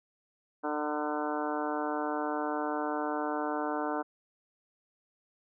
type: harmonic tone with a mistuned harmonic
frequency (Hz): 150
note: D3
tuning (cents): +37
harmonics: 2 / 3 / 4 / 5 / 6 / 7 / 8 / 9 / 10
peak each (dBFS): -35 / -38 / -38 / -37 / -39 / -40 / -43 / -42 / -43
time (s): 0.63-4.03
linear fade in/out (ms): 20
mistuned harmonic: 7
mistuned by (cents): -42
effects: none